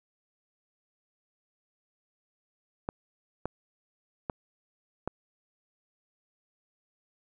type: clicks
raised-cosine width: 1 ms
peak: -17 dBFS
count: 4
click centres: 2.889 / 3.456 / 4.298 / 5.076 s
effects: none